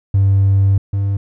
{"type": "tone pair in turn", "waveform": "triangle", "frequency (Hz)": [98, 99.25], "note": ["G2", "G2"], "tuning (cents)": [0, 22], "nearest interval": "unison", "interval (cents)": 22, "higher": "second", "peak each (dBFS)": [-6, -12], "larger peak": "first", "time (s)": [[0.14, 0.78], [0.93, 1.17]], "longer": "first", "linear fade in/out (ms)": 5, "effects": ["tanh soft clip ceiling -5 dBFS"]}